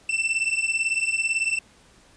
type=beating tone pair; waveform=45% pulse; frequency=2665 / 2683 Hz; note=E7 / E7; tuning=+18 / +30 cents; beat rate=18 Hz; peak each=-25 dBFS; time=0.09-1.59 s; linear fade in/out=5 ms; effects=pink hiss -55 dBFS RMS until 2.16 s + resampled to 22050 Hz